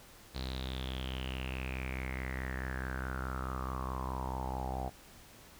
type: tone with low-pass filter sweep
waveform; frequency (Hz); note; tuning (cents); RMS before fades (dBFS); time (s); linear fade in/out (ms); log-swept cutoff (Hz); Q
sawtooth; 64.7; C2; -19; -38; 0.34-4.9; 20; 4200 to 740; 8.1
effects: pink hiss -56 dBFS RMS until 5.59 s